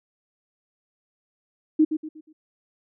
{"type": "tone with echo", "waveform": "sine", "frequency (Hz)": 311.1, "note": "D#4", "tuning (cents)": 0, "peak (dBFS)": -13, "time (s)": [1.79, 1.85], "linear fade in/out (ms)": 10, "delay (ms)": 120, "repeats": 4, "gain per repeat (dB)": -9, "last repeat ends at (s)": 2.33, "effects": []}